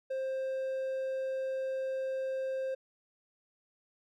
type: tone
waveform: triangle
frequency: 528 Hz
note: C5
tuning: 16 cents sharp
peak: -30 dBFS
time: 0.1-2.75 s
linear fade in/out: 10 ms
effects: none